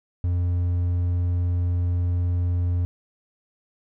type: tone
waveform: triangle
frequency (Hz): 88.1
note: F2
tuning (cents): +16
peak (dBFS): -18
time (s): 0.24-2.85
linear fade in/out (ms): 0
effects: none